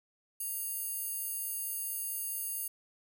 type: tone with high-pass filter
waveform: square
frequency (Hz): 932.3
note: A#5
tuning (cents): 0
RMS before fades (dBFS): -37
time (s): 0.4-2.68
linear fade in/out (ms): 5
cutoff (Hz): 11000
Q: 2.9
effects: none